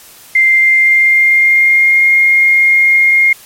sine tone with pitch glide, 2093 to 2132 Hz, C7 to C7, 0 to +32 cents, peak -5 dBFS, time 0.35-3.33 s, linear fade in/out 5 ms, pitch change +32 cents, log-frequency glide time 0.47-2.08 s, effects white hiss -38 dBFS RMS until 3.45 s + MP3 64 kbps

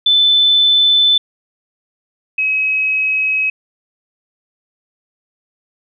sine tone pair in turn, 3517 / 2550 Hz, A7 / D#7, -1 / +42 cents, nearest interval tritone, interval 557 cents, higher first, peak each -8 / -13 dBFS, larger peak first, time 0.06-1.18 / 2.38-3.5 s, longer neither, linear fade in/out 5 ms, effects none

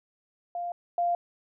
sine tone pair in turn, 698.5 / 696 Hz, F5 / F5, 0 / -6 cents, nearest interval unison, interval 6 cents, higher first, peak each -30 / -23 dBFS, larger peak second, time 0.55-0.72 / 0.98-1.15 s, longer neither, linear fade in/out 2 ms, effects none

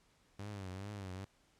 sawtooth tone with vibrato, 98 Hz, G2, in tune, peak -39 dBFS, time 0.39-1.25 s, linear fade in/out 5 ms, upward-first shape triangle, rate 2.4 Hz, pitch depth 130 cents each way, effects pink hiss -71 dBFS RMS until 1.59 s + low-pass 9000 Hz 12 dB/octave

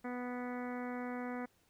harmonic tone, 246.9 Hz, B3, in tune, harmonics 1 / 2 / 3 / 4 / 5 / 6 / 7 / 8 / 9, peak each -40 / -45 / -47 / -51 / -52 / -52 / -55 / -53 / -57 dBFS, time 0.04-1.46 s, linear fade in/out 10 ms, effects pink hiss -72 dBFS RMS until 1.69 s

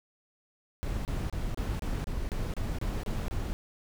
brown noise bursts, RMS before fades -32 dBFS, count 11, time 0.83-3.53 s, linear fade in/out 0 ms, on 220 ms, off 28 ms, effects none

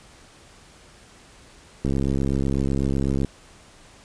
click train, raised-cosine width 3 ms, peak -11 dBFS, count 96, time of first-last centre 1.85-3.247 s, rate 68 Hz, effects pink hiss -50 dBFS RMS until 4.04 s + resampled to 22050 Hz

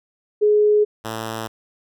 sine / 5% pulse tone pair in turn, 419.9 / 111.43 Hz, G#4 / A2, +19 / +22 cents, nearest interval octave + major seventh, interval 2297 cents, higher first, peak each -12 / -15 dBFS, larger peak first, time 0.41-0.85 / 1.04-1.48 s, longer neither, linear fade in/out 20 ms, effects none

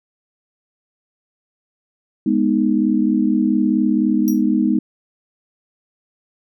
sine chord, G# minor, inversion none, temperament equal, 207.7 / 246.9 / 311.1 Hz, G#3 / B3 / D#4, 0 / 0 / 0 cents, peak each -18 dBFS, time 2.26-4.79 s, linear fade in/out 5 ms
15% pulse tone with exponential decay, 5740 Hz, F8, 47 cents sharp, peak -18 dBFS, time 4.28-4.42 s, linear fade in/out 0 ms, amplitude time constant 30 ms
effects none

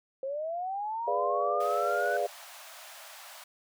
sine linear sweep, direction up, 523.3 to 1511 Hz, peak -31 dBFS, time 0.23-2.17 s, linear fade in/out 2 ms
sine chord, G# diminished seventh, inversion none, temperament equal, 415.3 / 493.9 / 587.3 / 698.5 Hz, G#4 / B4 / D5 / F5, 0 / 0 / 0 / 0 cents, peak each -34 / -34 / -31 / -31 dBFS, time 1.07-2.27 s, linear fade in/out 10 ms
pink high-pass noise, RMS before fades -48 dBFS, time 1.6-3.44 s, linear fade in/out 5 ms, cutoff 580 Hz, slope 96 dB/octave
effects none

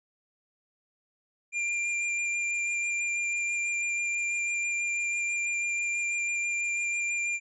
square tone with vibrato, 2389 Hz, D7, 29 cents sharp, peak -28 dBFS, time 1.52-7.4 s, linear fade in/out 50 ms, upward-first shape sine, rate 6.1 Hz, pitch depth 10 cents each way, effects resampled to 24000 Hz

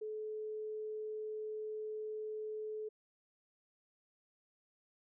sine tone, 430.5 Hz, A4, 38 cents flat, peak -39 dBFS, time 0.01-2.89 s, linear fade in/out 10 ms, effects none

